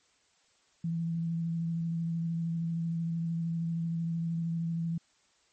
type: tone with vibrato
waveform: sine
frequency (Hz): 166.3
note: E3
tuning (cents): +16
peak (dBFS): -29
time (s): 0.84-4.98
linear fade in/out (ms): 5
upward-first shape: sine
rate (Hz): 13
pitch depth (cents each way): 17
effects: white hiss -68 dBFS RMS until 5.52 s + MP3 32 kbps